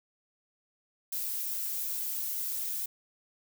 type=noise with flanger; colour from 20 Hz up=violet; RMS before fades=-34 dBFS; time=1.12-2.86 s; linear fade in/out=5 ms; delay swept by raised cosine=1.9 to 2.83 ms; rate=2.3 Hz; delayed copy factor=+0.65; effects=none